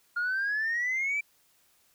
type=exponential sweep; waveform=sine; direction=up; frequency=1407 to 2349 Hz; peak=-25 dBFS; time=0.16-1.21 s; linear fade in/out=10 ms; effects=tanh soft clip ceiling -24 dBFS + white hiss -66 dBFS RMS until 1.94 s